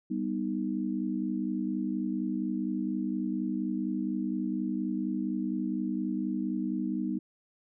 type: chord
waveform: sine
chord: G augmented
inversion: none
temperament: equal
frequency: 196 / 246.9 / 311.1 Hz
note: G3 / B3 / D#4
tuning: 0 / 0 / 0 cents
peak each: -33 dBFS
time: 0.1-7.19 s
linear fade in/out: 10 ms
effects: none